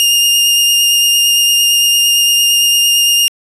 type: tone with vibrato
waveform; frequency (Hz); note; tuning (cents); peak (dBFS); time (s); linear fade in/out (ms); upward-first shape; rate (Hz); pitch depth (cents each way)
sawtooth; 2823; F7; +18; -5; 0-3.28; 0; triangle; 8.8; 15
effects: resampled to 32000 Hz